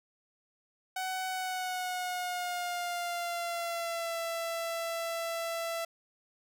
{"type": "tone with pitch glide", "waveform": "sawtooth", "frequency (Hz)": [749, 667.3], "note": ["F#5", "E5"], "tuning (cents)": [21, 21], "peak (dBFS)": -29, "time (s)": [0.96, 5.85], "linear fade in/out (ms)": 5, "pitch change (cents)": -200, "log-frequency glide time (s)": [1.28, 4.18], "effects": []}